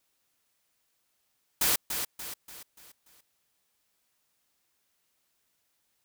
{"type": "noise with echo", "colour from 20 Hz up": "white", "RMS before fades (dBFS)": -25, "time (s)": [1.61, 1.76], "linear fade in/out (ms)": 5, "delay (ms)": 290, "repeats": 5, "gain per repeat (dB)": -7, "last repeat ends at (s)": 3.21, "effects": ["white hiss -75 dBFS RMS until 6.04 s"]}